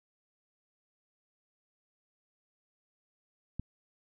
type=click; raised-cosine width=5 ms; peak=-23 dBFS; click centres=3.596 s; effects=none